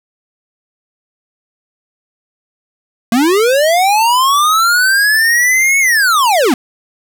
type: linear two-way sweep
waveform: square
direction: up then down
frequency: 220 to 2221 to 220 Hz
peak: -9 dBFS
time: 3.12-6.54 s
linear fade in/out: 2 ms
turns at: 5.79 s
effects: none